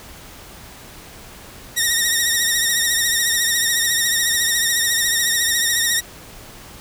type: tone with vibrato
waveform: 10% pulse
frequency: 1864.7 Hz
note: A#6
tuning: in tune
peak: -7 dBFS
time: 1.76-6.01 s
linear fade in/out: 20 ms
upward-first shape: triangle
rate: 14 Hz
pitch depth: 67 cents each way
effects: pink hiss -40 dBFS RMS until 6.8 s